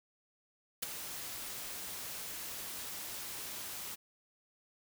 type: noise with ADSR envelope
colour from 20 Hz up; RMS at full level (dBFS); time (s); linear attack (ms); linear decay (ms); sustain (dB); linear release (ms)
white; -33; 0.82-3.96; 12; 11; -10; 22
effects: none